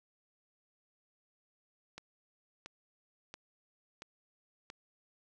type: click train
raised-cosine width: 0.2 ms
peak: -28 dBFS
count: 5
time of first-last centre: 1.98-4.701 s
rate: 1.47 Hz
effects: none